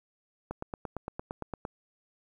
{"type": "click train", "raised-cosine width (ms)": 1, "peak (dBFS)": -21, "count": 11, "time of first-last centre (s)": [0.51, 1.652], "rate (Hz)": 8.76, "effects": ["10-bit"]}